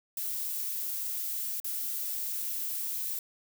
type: noise with dropouts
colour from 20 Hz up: violet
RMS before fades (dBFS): -34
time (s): 0.17-3.19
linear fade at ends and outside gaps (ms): 2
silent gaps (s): 1.601-1.644
effects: none